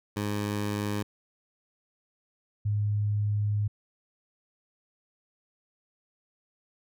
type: tone pair in turn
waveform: 15% pulse / sine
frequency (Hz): 103.3 / 104.02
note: G#2 / G#2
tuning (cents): -9 / +3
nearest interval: unison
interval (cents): 12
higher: second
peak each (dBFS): -22 / -24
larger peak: first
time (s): 0.16-1.03 / 2.65-3.68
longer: second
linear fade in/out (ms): 10
effects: none